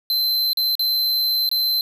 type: tone with dropouts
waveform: square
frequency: 4086 Hz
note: C8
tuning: 42 cents flat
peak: -18 dBFS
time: 0.1-1.81 s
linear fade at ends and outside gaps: 1 ms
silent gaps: 0.532-0.572 / 0.753-0.794 / 1.491-1.514 s
effects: none